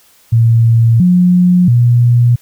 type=tone with pitch steps; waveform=sine; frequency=115.1 / 179.4 / 120.4 Hz; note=A#2 / F3 / B2; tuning=-22 / +47 / -44 cents; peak=-5 dBFS; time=0.32-2.36 s; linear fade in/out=10 ms; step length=680 ms; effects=white hiss -48 dBFS RMS until 2.41 s